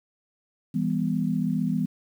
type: chord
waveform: sine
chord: E minor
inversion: none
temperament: equal with one note detuned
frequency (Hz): 164.81 / 200.1 / 246.9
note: E3 / G3 / B3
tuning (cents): 0 / +36 / 0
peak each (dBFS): -27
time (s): 0.74-1.86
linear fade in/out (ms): 10
effects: 9-bit